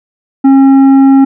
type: tone with tanh clipping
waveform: sine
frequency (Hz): 270.9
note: C#4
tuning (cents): -40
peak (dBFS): -3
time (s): 0.44-1.25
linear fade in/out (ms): 10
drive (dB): 8
effects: none